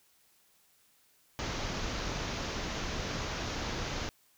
pink low-pass noise, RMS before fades -36 dBFS, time 1.39-4.09 s, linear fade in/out 0 ms, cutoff 6700 Hz, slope 96 dB/octave, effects white hiss -67 dBFS RMS until 4.37 s

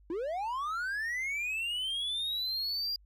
triangle linear sweep, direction up, 311.1 to 4834 Hz, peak -30 dBFS, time 0.1-2.96 s, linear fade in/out 2 ms, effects added 50 Hz sine -57 dBFS peak until 3.05 s

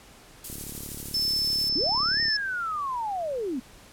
violet noise with tremolo, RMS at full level -32 dBFS, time 0.44-1.69 s, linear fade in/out 5 ms, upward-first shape square, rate 13 Hz, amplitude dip 25%
click train, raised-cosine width 3 ms, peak -28 dBFS, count 65, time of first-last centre 0.5-2.283 s, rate 35.9 Hz
sine tone, 5274 Hz, E8, in tune, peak -23 dBFS, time 1.14-2.37 s, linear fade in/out 5 ms
sine linear two-way sweep, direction up then down, 229 to 1864.7 to 229 Hz, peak -27 dBFS, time 1.75-3.6 s, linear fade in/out 10 ms, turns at 2.21 s
effects pink hiss -51 dBFS RMS until 3.92 s + low-pass 12000 Hz 12 dB/octave

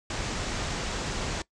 pink low-pass noise, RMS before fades -32 dBFS, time 0.1-1.42 s, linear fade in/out 2 ms, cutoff 7900 Hz, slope 48 dB/octave, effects noise-tail reverb RT60 0.1 s tail -20 dB re dry

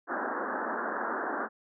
white band-pass noise, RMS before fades -33 dBFS, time 0.07-1.49 s, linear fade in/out 50 ms, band 210 to 1700 Hz, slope 96 dB/octave, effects none

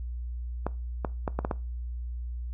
clicks, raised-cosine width 1 ms, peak -14 dBFS, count 6, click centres 0.666 / 1.048 / 1.278 / 1.39 / 1.449 / 1.512 s, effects noise-tail reverb RT60 0.3 s tail -20 dB re dry + added 60 Hz sine -32 dBFS peak until 2.53 s

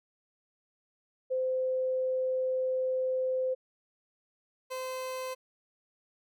sine / 30% pulse tone pair in turn, 516 / 516 Hz, C5 / C5, -24 / -24 cents, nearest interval unison, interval 0 cents, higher neither, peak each -27 / -32 dBFS, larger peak first, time 1.3-3.55 / 4.7-5.35 s, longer first, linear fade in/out 20 ms, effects none

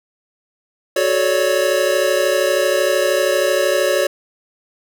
square chord, D major seventh, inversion first, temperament equal with one note detuned, 370 / 433.4 / 554.4 / 587.3 Hz, F#4 / A4 / C#5 / D5, 0 / -26 / 0 / 0 cents, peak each -22 / -24 / -18 / -21 dBFS, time 0.96-4.07 s, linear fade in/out 5 ms, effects none

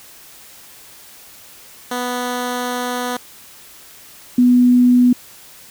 10% pulse / sine tone pair in turn, 246.9 / 246.9 Hz, B3 / B3, 0 / 0 cents, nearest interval unison, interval 0 cents, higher neither, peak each -12 / -8 dBFS, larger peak second, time 1.91-3.17 / 4.38-5.13 s, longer first, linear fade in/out 5 ms, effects white hiss -42 dBFS RMS until 5.7 s

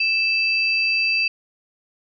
sine tone pair together, 2637 / 4699 Hz, E7 / D8, 0 / 0 cents, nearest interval minor seventh, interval 1000 cents, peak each -18 / -24 dBFS, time 0-1.28 s, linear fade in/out 5 ms, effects none

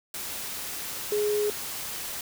sine tone in noise, 417.7 Hz, G#4, 10 cents sharp, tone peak -23 dBFS, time 1.12-1.5 s, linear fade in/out 2 ms, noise white, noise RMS -35 dBFS, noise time 0.14-2.21 s, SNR +9 dB, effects none

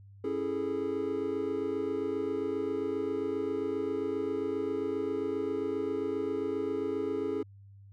triangle chord, A major seventh, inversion first, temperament just, 275 / 330 / 412.5 / 440 Hz, C#4 / E4 / G#4 / A4, -14 / +2 / -12 / 0 cents, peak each -35 / -35 / -31 / -35 dBFS, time 0.24-7.43 s, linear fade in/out 5 ms, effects added 99 Hz sine -50 dBFS peak until 7.92 s

